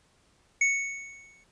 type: tone with exponential decay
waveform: square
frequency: 2217 Hz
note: C#7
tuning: in tune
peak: -20 dBFS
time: 0.61-1.44 s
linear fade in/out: 5 ms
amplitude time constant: 180 ms
effects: pink hiss -65 dBFS RMS until 1.51 s + resampled to 22050 Hz